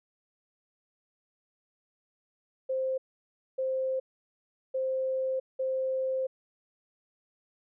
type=tone bursts at uneven times; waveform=sine; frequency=524 Hz; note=C5; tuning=2 cents sharp; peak=-27 dBFS; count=4; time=2.69-2.98 / 3.58-4 / 4.74-5.4 / 5.59-6.27 s; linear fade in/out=10 ms; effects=none